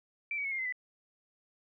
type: tone with pitch steps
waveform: sine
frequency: 2337 / 2264 / 2193 / 2125 / 2058 / 1993.8 Hz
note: D7 / C#7 / C#7 / C7 / C7 / B6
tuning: -9 / +36 / -19 / +26 / -29 / +16 cents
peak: -32 dBFS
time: 0.31-0.724 s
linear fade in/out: 2 ms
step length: 69 ms
effects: none